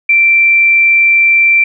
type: tone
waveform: sine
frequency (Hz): 2349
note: D7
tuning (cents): 0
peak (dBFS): -5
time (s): 0.09-1.64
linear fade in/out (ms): 5
effects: none